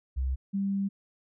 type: tone pair in turn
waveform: sine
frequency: 65.41 / 197.14 Hz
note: C2 / G3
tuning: 0 / +10 cents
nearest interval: octave + perfect fifth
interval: 1910 cents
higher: second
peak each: -26 dBFS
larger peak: neither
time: 0.16-0.36 / 0.53-0.89 s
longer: second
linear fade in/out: 20 ms
effects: none